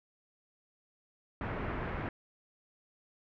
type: low-pass noise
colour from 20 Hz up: pink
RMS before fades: -37 dBFS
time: 1.41-2.09 s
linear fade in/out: 2 ms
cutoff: 2100 Hz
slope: 24 dB/octave
effects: none